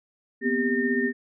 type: tone cluster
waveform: sine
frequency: 239.5 / 255.2 / 396.9 / 1824 Hz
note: A#3 / C4 / G4 / A#6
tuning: +47 / -43 / +22 / -38 cents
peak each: -27 dBFS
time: 0.41-1.13 s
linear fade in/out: 50 ms
effects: none